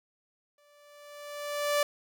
sawtooth tone with exponential growth, 584 Hz, D5, 10 cents flat, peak -19 dBFS, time 0.58-1.83 s, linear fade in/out 2 ms, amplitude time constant 270 ms, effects none

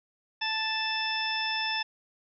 harmonic tone, 880 Hz, A5, in tune, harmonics 1 / 2 / 3 / 4 / 6, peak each -34 / -34 / -34 / -34 / -34 dBFS, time 0.41-1.83 s, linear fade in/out 10 ms, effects none

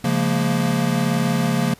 square chord, Bb minor seventh, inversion first, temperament equal with one note detuned, 138.59 / 174.61 / 211.8 / 233.1 Hz, Db3 / F3 / Ab3 / Bb3, 0 / 0 / +34 / 0 cents, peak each -24 / -23 / -27 / -23 dBFS, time 0.04-1.74 s, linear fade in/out 5 ms, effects pink hiss -48 dBFS RMS until 1.79 s + resampled to 32000 Hz

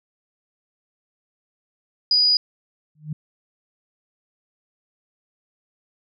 sine tone, 4919 Hz, D#8, 21 cents flat, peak -14 dBFS, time 2.11-2.37 s, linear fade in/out 2 ms
sine tone with exponential growth, 152.5 Hz, D#3, 34 cents flat, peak -22 dBFS, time 2.95-3.13 s, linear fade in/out 5 ms, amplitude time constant 38 ms
effects none

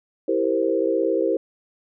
sine chord, C dominant seventh, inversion first, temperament equal, 329.6 / 392 / 466.2 / 523.3 Hz, E4 / G4 / Bb4 / C5, 0 / 0 / 0 / 0 cents, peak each -24 dBFS, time 0.28-1.37 s, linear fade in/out 5 ms, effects none

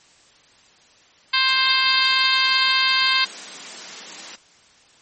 harmonic tone, 526 Hz, C5, 9 cents sharp, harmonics 2 / 3 / 4 / 5 / 6 / 7 / 8 / 9, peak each -24 / -24 / -24 / -24 / -24 / -24 / -24 / -24 dBFS, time 1.33-3.25 s, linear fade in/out 10 ms
white high-pass noise, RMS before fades -35 dBFS, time 1.48-4.36 s, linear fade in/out 10 ms, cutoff 170 Hz, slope 96 dB/octave
effects white hiss -53 dBFS RMS until 5.01 s + MP3 32 kbps

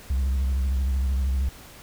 sine tone with vibrato, 66.2 Hz, C2, 21 cents sharp, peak -18 dBFS, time 0.1-1.49 s, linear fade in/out 5 ms, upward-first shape triangle, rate 13 Hz, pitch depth 98 cents each way, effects tanh soft clip ceiling -20 dBFS + pink hiss -46 dBFS RMS until 1.82 s

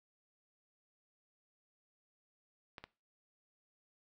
clicks, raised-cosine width 0.3 ms, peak -30 dBFS, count 2, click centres 2.782 / 2.84 s, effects noise-tail reverb RT60 0.3 s tail -20 dB re dry

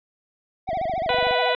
triangle tone with vibrato, 699 Hz, F5, 1 cent sharp, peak -21 dBFS, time 0.67-1.54 s, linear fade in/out 20 ms, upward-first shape sine, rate 14 Hz, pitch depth 170 cents each way
click train, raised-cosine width 3 ms, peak -24 dBFS, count 16, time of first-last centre 0.69-1.31 s, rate 24.2 Hz
harmonic tone, 493.9 Hz, B4, in tune, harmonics 1 / 2 / 3 / 4 / 5 / 6 / 7 / 8, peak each -24 / -27 / -29 / -30 / -31 / -32 / -32 / -33 dBFS, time 1.09-1.55 s, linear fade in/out 2 ms
effects resampled to 11025 Hz

